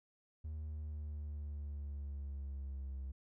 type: linear sweep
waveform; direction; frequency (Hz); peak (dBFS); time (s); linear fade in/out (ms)
triangle; down; 77.7 to 66.3; -38; 0.44-3.12; 10
effects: tanh soft clip ceiling -34 dBFS